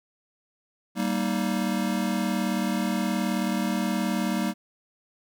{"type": "chord", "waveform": "square", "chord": "Eb major", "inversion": "first", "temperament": "just", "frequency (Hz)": [194.45, 233.3, 311.1], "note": ["G3", "Bb3", "Eb4"], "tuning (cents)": [-14, 2, 0], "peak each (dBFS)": [-28, -29, -32], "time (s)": [0.95, 4.54], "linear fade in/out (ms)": 50, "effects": []}